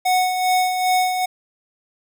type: tone with tremolo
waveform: square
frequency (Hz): 737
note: F#5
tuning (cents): -7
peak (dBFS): -15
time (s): 0.05-1.26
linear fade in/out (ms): 10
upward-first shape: sine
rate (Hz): 2.5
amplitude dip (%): 50
effects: none